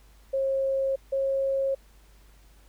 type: tone pair in turn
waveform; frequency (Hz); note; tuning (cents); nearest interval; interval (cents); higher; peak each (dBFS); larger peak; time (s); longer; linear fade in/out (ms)
sine; 539 / 541.9; C#5 / C#5; -49 / -39; unison; 10; second; -23 / -23; neither; 0.33-0.96 / 1.12-1.75; neither; 10
effects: added 50 Hz sine -53 dBFS peak until 2.68 s + pink hiss -61 dBFS RMS until 2.68 s